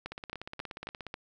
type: two click trains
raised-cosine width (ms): 0.3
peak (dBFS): -21 / -24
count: 5 / 17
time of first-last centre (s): 0.06-1.141 / 0.12-1.067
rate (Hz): 3.7 / 16.9
effects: none